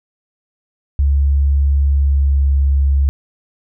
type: tone with pitch glide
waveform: sine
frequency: 70 to 69.24 Hz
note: C#2 to C#2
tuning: +18 to -1 cents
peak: -10 dBFS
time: 0.99-3.09 s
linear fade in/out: 0 ms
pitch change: -19 cents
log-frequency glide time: 1.88-2.42 s
effects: none